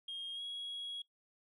sine tone with pitch glide, 3238 to 3318 Hz, G#7 to G#7, -45 to -2 cents, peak -38 dBFS, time 0.08-1.02 s, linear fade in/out 5 ms, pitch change +43 cents, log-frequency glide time 0.34-0.41 s, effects noise-tail reverb RT60 0.1 s tail -20 dB re dry + tanh soft clip ceiling -38 dBFS

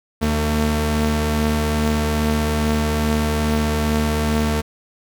sawtooth tone pair together, 75.9 / 225.3 Hz, D#2 / A3, -42 / +41 cents, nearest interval octave + perfect fifth, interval 1883 cents, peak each -16 dBFS, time 0.21-4.62 s, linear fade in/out 20 ms, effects none

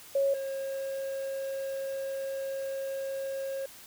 sine / triangle tone pair in turn, 551 / 541.8 Hz, C#5 / C#5, -11 / -40 cents, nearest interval unison, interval 29 cents, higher first, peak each -23 / -30 dBFS, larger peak first, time 0.15-0.34 / 0.34-3.66 s, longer second, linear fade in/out 5 ms, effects white hiss -50 dBFS RMS until 3.86 s

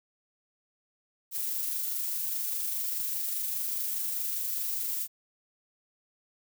violet noise with amplitude modulation, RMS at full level -31 dBFS, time 1.31-5.08 s, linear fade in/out 50 ms, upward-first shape sine, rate 24.9 Hz, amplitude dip 25%, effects none

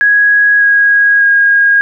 sine tone with pitch steps, 1661.2 / 1646.9 / 1632.7 Hz, G#6 / G#6 / G#6, 0 / -15 / -30 cents, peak -5 dBFS, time 0.01-1.81 s, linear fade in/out 0 ms, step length 600 ms, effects none

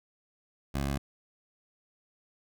15% pulse tone, 69.3 Hz, C#2, in tune, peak -23 dBFS, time 0.74-0.98 s, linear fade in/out 10 ms, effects none

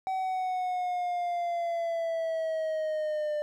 triangle linear sweep, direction down, 761 to 596 Hz, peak -26 dBFS, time 0.07-3.42 s, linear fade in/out 0 ms, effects none

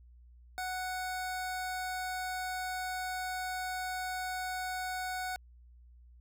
25% pulse tone, 740 Hz, F#5, in tune, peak -31 dBFS, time 0.58-5.36 s, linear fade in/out 0 ms, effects added 60 Hz sine -54 dBFS peak until 6.2 s

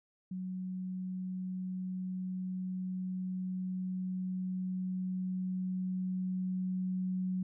sine tone with level ramp, 185 Hz, F#3, in tune, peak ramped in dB -36 to -31 dBFS, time 0.31-7.43 s, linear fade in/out 5 ms, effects none

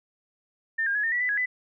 sine tone with pitch steps, 1799 / 1614 / 1688 / 1819 / 1946 / 1993 / 1666 / 1999 Hz, A6 / G#6 / G#6 / A#6 / B6 / B6 / G#6 / B6, +38 / -50 / +28 / -43 / -26 / +15 / +5 / +20 cents, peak -23 dBFS, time 0.78-1.46 s, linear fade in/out 10 ms, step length 85 ms, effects none

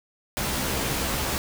pink noise with comb filter, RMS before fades -27 dBFS, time 0.37-1.38 s, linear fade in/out 0 ms, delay 15 ms, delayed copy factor +0.65, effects none

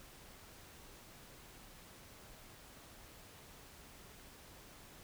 silence, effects pink hiss -57 dBFS RMS until 5.03 s

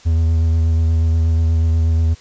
triangle tone with vibrato, 81.4 Hz, E2, 21 cents flat, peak -10 dBFS, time 0.05-2.15 s, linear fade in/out 20 ms, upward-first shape sine, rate 8.3 Hz, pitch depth 20 cents each way, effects white hiss -45 dBFS RMS until 2.2 s + resampled to 16000 Hz

